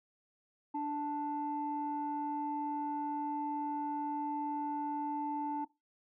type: tone pair together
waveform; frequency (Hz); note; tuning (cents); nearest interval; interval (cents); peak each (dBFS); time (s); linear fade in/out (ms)
sine; 293.7 / 880; D4 / A5; 0 / 0; octave + perfect fifth; 1900; -36 / -35; 0.74-5.65; 10
effects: noise-tail reverb RT60 0.2 s tail -18 dB re dry + tanh soft clip ceiling -27 dBFS